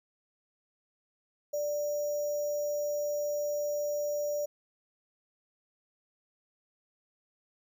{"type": "tone with sample-and-hold", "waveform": "sine", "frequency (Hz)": 587.3, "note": "D5", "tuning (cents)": 0, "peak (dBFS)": -29, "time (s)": [1.53, 4.46], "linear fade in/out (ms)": 10, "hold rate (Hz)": 6300, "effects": []}